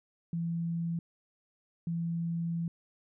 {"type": "tone bursts at uneven times", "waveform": "sine", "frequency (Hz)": 168, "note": "E3", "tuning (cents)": 33, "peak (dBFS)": -30, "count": 2, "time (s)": [[0.33, 0.99], [1.87, 2.68]], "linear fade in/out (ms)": 2, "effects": []}